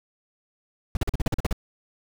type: noise bursts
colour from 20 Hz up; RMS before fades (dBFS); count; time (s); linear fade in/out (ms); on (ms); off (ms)
brown; -22; 10; 0.95-1.528; 2; 20; 42
effects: none